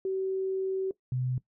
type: tone pair in turn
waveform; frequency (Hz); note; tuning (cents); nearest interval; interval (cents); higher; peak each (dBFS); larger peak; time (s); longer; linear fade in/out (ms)
sine; 381.3 / 126.98; G4 / B2; -48 / +49; octave + perfect fifth; 1903; first; -27; neither; 0.05-0.91 / 1.12-1.38; first; 2
effects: noise-tail reverb RT60 0.1 s tail -18 dB re dry